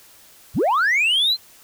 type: linear sweep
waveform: sine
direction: up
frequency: 49 to 4206 Hz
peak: -13 dBFS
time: 0.54-1.37 s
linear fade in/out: 50 ms
effects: tanh soft clip ceiling -14 dBFS + white hiss -49 dBFS RMS until 1.63 s